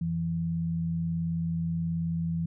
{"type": "tone pair together", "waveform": "sine", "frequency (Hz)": [88.05, 166.7], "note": ["F2", "E3"], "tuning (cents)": [15, 20], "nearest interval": "major seventh", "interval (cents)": 1105, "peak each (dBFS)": [-37, -27], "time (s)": [0.01, 2.46], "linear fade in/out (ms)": 5, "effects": []}